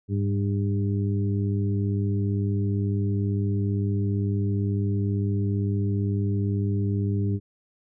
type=harmonic tone with a mistuned harmonic; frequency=100 Hz; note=G2; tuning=35 cents sharp; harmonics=1 / 2 / 3 / 4; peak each=-23 / -29 / -33 / -35 dBFS; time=0.08-7.4 s; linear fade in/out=50 ms; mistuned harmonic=1; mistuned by=+37 cents; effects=none